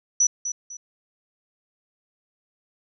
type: tone with echo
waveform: sine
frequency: 5920 Hz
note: F#8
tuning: in tune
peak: -15 dBFS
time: 0.2-0.27 s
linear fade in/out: 5 ms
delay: 250 ms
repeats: 2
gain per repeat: -10 dB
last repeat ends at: 0.77 s
effects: none